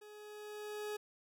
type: tone with level ramp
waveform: 40% pulse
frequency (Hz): 420.4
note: G#4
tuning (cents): +21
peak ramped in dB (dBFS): -52 to -37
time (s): 0.01-0.97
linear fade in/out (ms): 10
effects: none